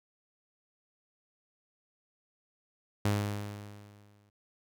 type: tone with exponential decay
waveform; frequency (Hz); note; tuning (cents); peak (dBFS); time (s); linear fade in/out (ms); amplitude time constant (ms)
sawtooth; 102.9; G#2; -16; -21; 3.05-4.3; 5; 270
effects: none